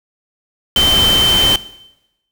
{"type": "tone in noise", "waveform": "sine", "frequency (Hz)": 3091, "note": "G7", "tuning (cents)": -25, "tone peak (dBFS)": -9, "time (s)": [0.76, 1.56], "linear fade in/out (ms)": 2, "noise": "pink", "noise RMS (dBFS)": -18, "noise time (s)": [0.76, 1.56], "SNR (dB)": 6, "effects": ["noise-tail reverb RT60 0.9 s tail -18 dB re dry"]}